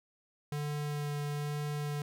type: tone with vibrato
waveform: square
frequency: 146.83 Hz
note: D3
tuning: in tune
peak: -34 dBFS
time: 0.52-2.02 s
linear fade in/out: 2 ms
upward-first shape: sine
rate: 1.1 Hz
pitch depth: 10 cents each way
effects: none